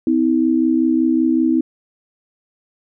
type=tone pair together; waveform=sine; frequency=255.8 / 321.1 Hz; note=C4 / E4; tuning=-39 / -45 cents; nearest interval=major third; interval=394 cents; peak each=-16 / -15 dBFS; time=0.07-1.61 s; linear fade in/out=2 ms; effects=none